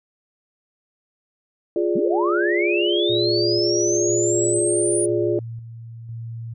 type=chord; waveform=sine; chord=D diminished; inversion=first; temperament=equal; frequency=349.2 / 415.3 / 587.3 Hz; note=F4 / Ab4 / D5; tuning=0 / 0 / 0 cents; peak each=-20 / -23 / -26 dBFS; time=1.76-5.39 s; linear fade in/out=2 ms
type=linear sweep; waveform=sine; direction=up; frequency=151.9 to 9660 Hz; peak=-22 dBFS; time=1.95-5.06 s; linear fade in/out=10 ms
type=tone with tremolo; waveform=sine; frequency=115 Hz; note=A#2; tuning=23 cents flat; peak=-29 dBFS; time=3.09-6.54 s; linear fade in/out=10 ms; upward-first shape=square; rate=1 Hz; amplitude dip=45%
effects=none